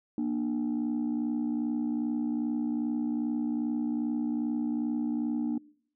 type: tone pair together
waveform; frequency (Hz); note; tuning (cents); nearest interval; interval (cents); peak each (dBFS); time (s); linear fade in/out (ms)
sine; 235.9 / 298.4; A#3 / D4; +21 / +28; major third; 407; -28; 0.18-5.58; 2
effects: noise-tail reverb RT60 0.6 s tail -24 dB re dry + tanh soft clip ceiling -24 dBFS